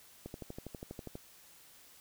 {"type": "click train", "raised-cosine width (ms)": 2, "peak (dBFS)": -29, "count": 12, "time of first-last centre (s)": [0.26, 1.154], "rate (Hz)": 12.3, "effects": ["white hiss -59 dBFS RMS until 2 s"]}